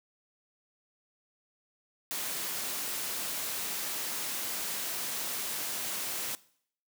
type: noise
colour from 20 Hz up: white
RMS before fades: -35 dBFS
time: 2.11-6.35 s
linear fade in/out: 0 ms
effects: noise-tail reverb RT60 0.6 s tail -20 dB re dry + high-pass 150 Hz 12 dB/octave